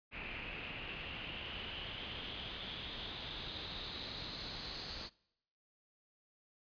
pink noise with low-pass filter sweep, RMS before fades -45 dBFS, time 0.11-5.1 s, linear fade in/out 50 ms, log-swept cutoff 2500 to 4500 Hz, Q 6.4, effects noise-tail reverb RT60 0.8 s tail -24 dB re dry + resampled to 11025 Hz

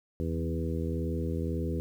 harmonic tone with a mistuned harmonic, 81.9 Hz, E2, 11 cents flat, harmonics 1 / 2 / 3 / 4 / 5 / 6, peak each -32 / -35 / -37 / -38 / -39 / -40 dBFS, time 0.2-1.8 s, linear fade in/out 0 ms, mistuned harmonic 2, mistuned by -18 cents, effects 10-bit

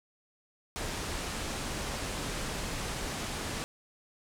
pink low-pass noise, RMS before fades -36 dBFS, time 0.76-3.64 s, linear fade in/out 0 ms, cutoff 10000 Hz, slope 24 dB/octave, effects none

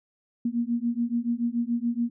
sine beating tone pair, 233.1 / 240.1 Hz, A#3 / B3, 0 / -49 cents, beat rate 7 Hz, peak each -27 dBFS, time 0.45-2.1 s, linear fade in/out 5 ms, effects none

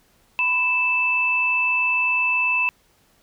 sine tone pair together, 990.6 / 2637 Hz, B5 / E7, +5 / 0 cents, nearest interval octave + perfect fourth, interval 1695 cents, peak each -26 / -18 dBFS, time 0.39-2.69 s, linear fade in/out 0 ms, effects pink hiss -60 dBFS RMS until 3.22 s

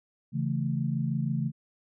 sine chord, A major, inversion first, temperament equal, 138.59 / 164.81 / 220 Hz, C#3 / E3 / A3, 0 / 0 / 0 cents, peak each -29 / -31 / -32 dBFS, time 0.32-1.52 s, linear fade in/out 50 ms, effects none

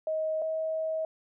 sine tone pair in turn, 630 / 637.3 Hz, D#5 / D#5, +21 / +41 cents, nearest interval unison, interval 20 cents, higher second, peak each -27 / -28 dBFS, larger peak first, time 0.07-0.42 / 0.42-1.05 s, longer second, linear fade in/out 2 ms, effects none

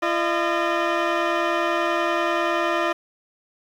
15% pulse tone pair together, 340.1 / 610 Hz, F4 / D#5, -46 / -34 cents, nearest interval minor seventh, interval 1012 cents, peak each -16 / -16 dBFS, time 0.02-2.93 s, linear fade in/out 10 ms, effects low-pass 3000 Hz 12 dB/octave + 8-bit

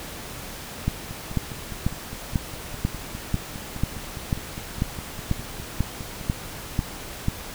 two click trains, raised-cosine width 5 ms, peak -22 / -9 dBFS, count 26 / 14, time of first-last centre 1.11-6.212 / 0.88-7.284 s, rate 4.9 / 2.03 Hz, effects pink hiss -37 dBFS RMS until 7.54 s

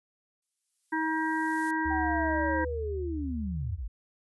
violet noise with exponential growth, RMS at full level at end -40 dBFS, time 0.42-1.71 s, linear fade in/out 5 ms, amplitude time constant 280 ms
harmonic tone, 317.9 Hz, D#4, 37 cents sharp, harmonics 1 / 3 / 5 / 6, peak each -30 / -31 / -33 / -37 dBFS, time 0.92-2.65 s, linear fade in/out 10 ms
sine tone with pitch glide, 71.9 to 75.56 Hz, D2 to D2, -36 to +50 cents, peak -33 dBFS, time 1.85-3.79 s, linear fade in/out 10 ms, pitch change +86 cents, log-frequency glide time 2.4-2.61 s
sine linear sweep, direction down, 784 to 41.24 Hz, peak -32 dBFS, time 1.9-3.88 s, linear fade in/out 10 ms
effects resampled to 24000 Hz

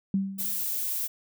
sine tone with exponential decay, 194.4 Hz, G3, 14 cents flat, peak -20 dBFS, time 0.14-0.65 s, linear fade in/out 2 ms, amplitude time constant 110 ms
violet noise, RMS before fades -30 dBFS, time 0.38-1.08 s, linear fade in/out 20 ms
effects none

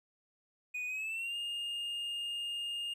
triangle tone with pitch glide, 2477 to 2829 Hz, D#7 to F7, -8 to +22 cents, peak -34 dBFS, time 0.74-2.94 s, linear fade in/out 10 ms, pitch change +230 cents, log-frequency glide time 0.86-1.36 s, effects none

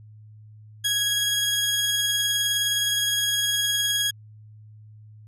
sawtooth tone pair together, 1661.2 / 3303 Hz, G#6 / G#7, 0 / -10 cents, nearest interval octave, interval 1190 cents, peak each -25 / -19 dBFS, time 0.84-4.11 s, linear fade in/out 10 ms, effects added 107 Hz sine -44 dBFS peak until 5.27 s + resampled to 32000 Hz

